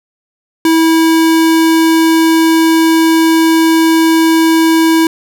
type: tone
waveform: square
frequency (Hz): 325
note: E4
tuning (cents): -24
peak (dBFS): -7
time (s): 0.65-5.07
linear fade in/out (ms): 2
effects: none